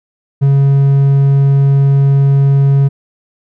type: tone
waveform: triangle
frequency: 138.59 Hz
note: C#3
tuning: in tune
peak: -4 dBFS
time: 0.41-2.89 s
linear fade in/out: 20 ms
effects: none